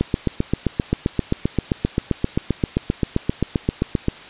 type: click train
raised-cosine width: 3 ms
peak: -4 dBFS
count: 32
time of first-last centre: 0.01-4.084 s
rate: 7.61 Hz
effects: white hiss -39 dBFS RMS until 4.29 s + resampled to 8000 Hz